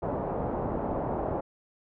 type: low-pass noise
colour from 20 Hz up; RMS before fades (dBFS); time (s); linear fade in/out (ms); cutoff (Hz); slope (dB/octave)
white; -31; 0.02-1.41; 10; 800; 24
effects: none